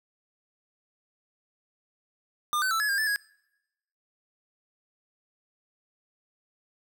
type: tone with pitch steps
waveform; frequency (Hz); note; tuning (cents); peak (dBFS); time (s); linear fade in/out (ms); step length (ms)
square; 1205 / 1521 / 1325 / 1697 / 1609 / 1748 / 1658; D6 / F#6 / E6 / G#6 / G6 / A6 / G#6; +44 / +47 / +9 / +37 / +45 / -12 / -3; -25; 2.53-3.16; 0; 90
effects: noise-tail reverb RT60 0.9 s tail -25 dB re dry